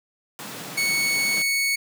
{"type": "high-pass noise", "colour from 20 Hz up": "pink", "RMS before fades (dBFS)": -36, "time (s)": [0.39, 1.42], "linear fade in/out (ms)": 0, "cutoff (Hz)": 130, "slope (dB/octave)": 48}
{"type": "tone", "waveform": "sawtooth", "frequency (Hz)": 2217, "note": "C#7", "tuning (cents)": 0, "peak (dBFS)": -17, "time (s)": [0.77, 1.76], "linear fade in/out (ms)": 10}
{"effects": []}